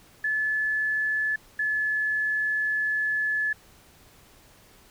sine tone pair in turn, 1727 / 1720.2 Hz, A6 / A6, -33 / -40 cents, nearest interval unison, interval 7 cents, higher first, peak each -23 dBFS, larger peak neither, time 0.24-1.36 / 1.59-3.53 s, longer second, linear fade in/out 5 ms, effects pink hiss -55 dBFS RMS until 4.9 s

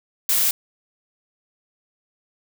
blue noise, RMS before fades -19 dBFS, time 0.29-0.51 s, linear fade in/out 2 ms, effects none

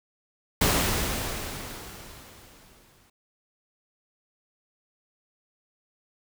pink noise with exponential decay, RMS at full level -21 dBFS, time 0.61-3.1 s, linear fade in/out 5 ms, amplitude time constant 540 ms, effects none

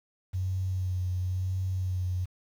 sine tone with vibrato, 92.3 Hz, F#2, 4 cents flat, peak -27 dBFS, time 0.33-2.26 s, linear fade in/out 20 ms, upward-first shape sine, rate 0.97 Hz, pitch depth 26 cents each way, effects 9-bit

